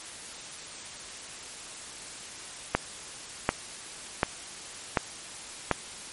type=click train; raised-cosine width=0.5 ms; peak=-6 dBFS; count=5; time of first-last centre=2.75-5.713 s; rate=1.35 Hz; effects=white hiss -42 dBFS RMS until 6.12 s + MP3 48 kbps